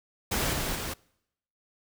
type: noise with level steps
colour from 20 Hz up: pink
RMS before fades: -28 / -31 / -34 dBFS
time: 0.31-0.94 s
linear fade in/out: 10 ms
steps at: 0.53 / 0.75 s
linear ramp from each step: 2 ms
effects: noise-tail reverb RT60 0.8 s tail -25 dB re dry